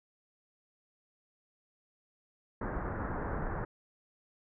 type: low-pass noise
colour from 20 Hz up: pink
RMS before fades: -36 dBFS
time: 2.61-3.65 s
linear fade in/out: 5 ms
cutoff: 1700 Hz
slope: 48 dB/octave
effects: none